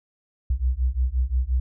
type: beating tone pair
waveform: sine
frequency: 60.5 / 66.2 Hz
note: B1 / C2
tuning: -35 / +21 cents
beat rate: 5.7 Hz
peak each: -23 / -23 dBFS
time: 0.5-1.6 s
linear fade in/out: 5 ms
effects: none